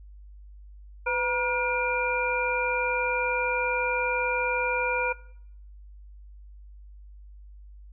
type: harmonic tone with a mistuned harmonic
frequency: 477.6 Hz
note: A#4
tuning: 42 cents sharp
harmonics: 1 / 2 / 3 / 5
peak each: -29 / -29 / -29 / -29 dBFS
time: 1.06-5.13 s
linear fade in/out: 10 ms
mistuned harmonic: 1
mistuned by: +85 cents
effects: noise-tail reverb RT60 0.7 s tail -21 dB re dry + added 50 Hz sine -44 dBFS peak until 7.92 s